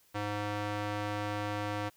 square tone with band-pass filter, 103.83 Hz, G#2, in tune, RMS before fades -35 dBFS, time 0.14-1.9 s, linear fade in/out 20 ms, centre 1100 Hz, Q 0.51, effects white hiss -66 dBFS RMS until 1.96 s

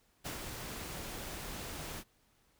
pink noise with ADSR envelope, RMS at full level -39 dBFS, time 0.24-2.04 s, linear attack 26 ms, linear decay 99 ms, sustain -4 dB, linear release 55 ms, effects pink hiss -71 dBFS RMS until 2.59 s

